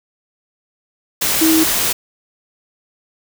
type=tone in noise; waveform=sine; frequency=320.9 Hz; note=E4; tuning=46 cents flat; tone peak=-11 dBFS; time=1.41-1.64 s; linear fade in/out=10 ms; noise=white; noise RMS=-17 dBFS; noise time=1.21-1.93 s; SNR=+3 dB; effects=none